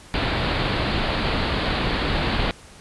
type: low-pass noise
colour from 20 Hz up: pink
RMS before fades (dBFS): -23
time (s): 0.14-2.51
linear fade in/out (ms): 0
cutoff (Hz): 4600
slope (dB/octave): 96
effects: pink hiss -46 dBFS RMS until 2.8 s + resampled to 24000 Hz